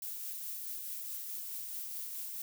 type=noise with tremolo; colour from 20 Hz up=violet; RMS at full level=-40 dBFS; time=0.02-2.42 s; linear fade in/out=2 ms; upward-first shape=triangle; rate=4.7 Hz; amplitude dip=30%; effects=none